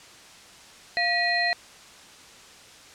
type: tone cluster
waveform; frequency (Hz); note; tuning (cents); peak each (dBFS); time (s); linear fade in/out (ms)
sine; 696 / 1926 / 2472 / 4162; F5 / B6 / D#7 / C8; -6 / -44 / -12 / -10; -27 / -24 / -32 / -28; 0.97-1.53; 0
effects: white hiss -48 dBFS RMS until 2.94 s + low-pass 7000 Hz 12 dB/octave